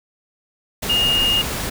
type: tone in noise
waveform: sine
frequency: 2844 Hz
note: F7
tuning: 31 cents sharp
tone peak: -15 dBFS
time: 0.89-1.42 s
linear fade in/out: 10 ms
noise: pink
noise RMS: -25 dBFS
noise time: 0.82-1.7 s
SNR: +7 dB
effects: none